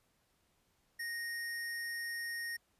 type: tone with sample-and-hold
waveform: sine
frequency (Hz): 1864.7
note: A#6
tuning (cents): 0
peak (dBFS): -37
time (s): 0.99-2.57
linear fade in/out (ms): 10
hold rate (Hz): 7350
effects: pink hiss -75 dBFS RMS until 2.79 s + resampled to 32000 Hz